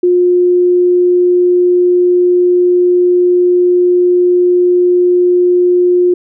sine tone, 356.9 Hz, F4, 38 cents sharp, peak -6 dBFS, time 0.03-6.14 s, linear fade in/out 5 ms, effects none

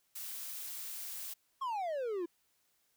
blue noise, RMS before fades -43 dBFS, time 0.15-1.34 s, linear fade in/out 10 ms
triangle exponential sweep, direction down, 1108.7 to 329.6 Hz, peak -32 dBFS, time 1.61-2.26 s, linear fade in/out 10 ms
effects white hiss -75 dBFS RMS until 2.96 s

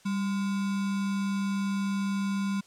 sine tone with sample-and-hold, 196.9 Hz, G3, 8 cents sharp, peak -26 dBFS, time 0.05-2.61 s, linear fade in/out 10 ms, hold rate 1225 Hz, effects white hiss -58 dBFS RMS until 2.66 s + low-pass 8000 Hz 12 dB/octave

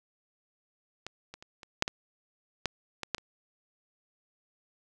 clicks, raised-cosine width 0.2 ms, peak -21 / -26 / -30 / -29 / -6 / -15 / -11 / -17 / -11 / -28 dBFS, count 10, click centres 1.066 / 1.34 / 1.425 / 1.632 / 1.824 / 1.879 / 2.657 / 3.033 / 3.147 / 3.182 s, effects none

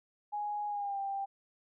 sine tone with pitch glide, 830.6 to 789.4 Hz, G#5 to G5, 0 to +12 cents, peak -33 dBFS, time 0.32-1.26 s, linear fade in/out 20 ms, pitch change -88 cents, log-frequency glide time 0.68-0.99 s, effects none

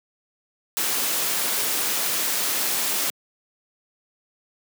white noise, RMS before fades -24 dBFS, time 0.77-3.1 s, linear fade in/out 0 ms, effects high-pass 200 Hz 12 dB/octave

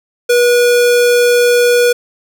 square tone, 484.3 Hz, B4, 34 cents flat, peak -8 dBFS, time 0.29-1.93 s, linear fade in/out 10 ms, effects none

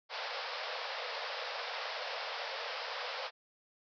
pink band-pass noise, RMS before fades -40 dBFS, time 0.09-3.31 s, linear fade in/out 50 ms, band 470 to 5300 Hz, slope 96 dB/octave, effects none

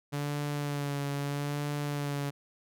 sawtooth tone with vibrato, 143.8 Hz, D3, 36 cents flat, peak -27 dBFS, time 0.12-2.31 s, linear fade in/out 20 ms, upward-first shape sine, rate 0.78 Hz, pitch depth 26 cents each way, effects none

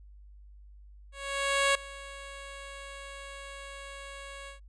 10% pulse tone with ADSR envelope, 554.4 Hz, C#5, in tune, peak -14 dBFS, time 1.12-4.6 s, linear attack 630 ms, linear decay 4 ms, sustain -20 dB, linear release 120 ms, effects added 50 Hz sine -49 dBFS peak until 4.68 s + resampled to 22050 Hz

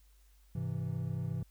triangle chord, Ab augmented, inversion none, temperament equal with one note detuned, 102.16 / 130.81 / 164.81 Hz, Ab2 / C3 / E3, -28 / 0 / 0 cents, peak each -37 / -35 / -36 dBFS, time 0.55-1.43 s, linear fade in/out 5 ms, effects added 50 Hz sine -60 dBFS peak until 1.5 s + white hiss -71 dBFS RMS until 1.5 s

